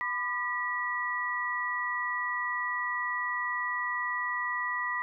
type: tone cluster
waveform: sine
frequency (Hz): 1000 / 1202 / 1938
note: B5 / D6 / B6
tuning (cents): +21 / +40 / -33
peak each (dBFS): -35 / -36 / -31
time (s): 0.01-5.02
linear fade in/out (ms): 0
effects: none